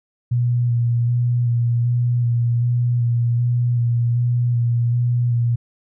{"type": "tone with vibrato", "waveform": "sine", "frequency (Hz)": 120, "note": "B2", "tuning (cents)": -49, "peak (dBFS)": -15, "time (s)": [0.31, 5.56], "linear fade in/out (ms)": 10, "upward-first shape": "square", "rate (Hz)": 1.3, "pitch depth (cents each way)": 18, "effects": []}